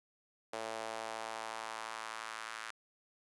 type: tone with high-pass filter sweep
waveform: sawtooth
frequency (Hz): 111.6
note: A2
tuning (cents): +25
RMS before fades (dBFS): -43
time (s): 0.53-2.71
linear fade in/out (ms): 5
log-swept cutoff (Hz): 570 to 1400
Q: 1.8
effects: resampled to 24000 Hz